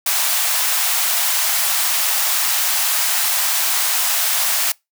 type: high-pass noise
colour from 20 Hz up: white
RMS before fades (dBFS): -18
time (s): 0.06-4.72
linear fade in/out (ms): 5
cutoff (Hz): 640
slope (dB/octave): 48
effects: noise-tail reverb RT60 0.2 s tail -25 dB re dry